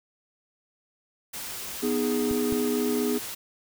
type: noise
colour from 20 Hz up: white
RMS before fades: -36 dBFS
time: 1.33-3.35 s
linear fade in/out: 10 ms
type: chord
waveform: triangle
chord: G# minor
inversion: first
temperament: equal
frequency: 246.9 / 311.1 / 415.3 Hz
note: B3 / D#4 / G#4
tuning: 0 / 0 / 0 cents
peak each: -25 / -29 / -25 dBFS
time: 1.82-3.19 s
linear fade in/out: 20 ms
type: clicks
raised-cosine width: 5 ms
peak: -23 dBFS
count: 2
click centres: 2.312 / 2.525 s
effects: none